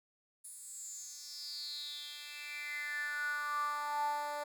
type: tone with high-pass filter sweep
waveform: 10% pulse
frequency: 293.7 Hz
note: D4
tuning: in tune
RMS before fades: -40 dBFS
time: 0.44-4.44 s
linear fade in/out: 10 ms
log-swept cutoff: 9700 to 670 Hz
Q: 7.9
effects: none